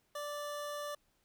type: tone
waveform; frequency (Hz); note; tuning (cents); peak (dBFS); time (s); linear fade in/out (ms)
25% pulse; 586; D5; -4; -35; 0.15-0.95; 5
effects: pink hiss -75 dBFS RMS until 1.24 s